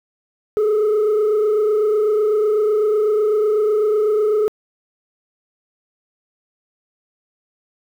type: tone with frequency modulation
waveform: sine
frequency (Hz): 425.1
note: G#4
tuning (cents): +40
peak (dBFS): -11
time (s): 0.57-4.48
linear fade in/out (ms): 0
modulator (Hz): 28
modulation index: 0.5
effects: tanh soft clip ceiling -13 dBFS + 8-bit